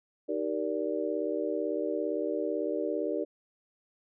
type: chord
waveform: sine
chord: Eb major seventh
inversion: none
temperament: just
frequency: 311.1 / 388.9 / 466.7 / 583.4 Hz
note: Eb4 / G4 / Bb4 / D5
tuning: 0 / -14 / +2 / -12 cents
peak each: -34 dBFS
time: 0.28-3.25 s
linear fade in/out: 20 ms
effects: none